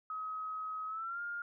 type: tone with pitch glide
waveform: sine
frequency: 1271 to 1410.3 Hz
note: D#6 to F6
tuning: +36 to +17 cents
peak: -37 dBFS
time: 0.1-1.42 s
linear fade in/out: 2 ms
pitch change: +181 cents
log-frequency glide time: 0.87-1.21 s
effects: none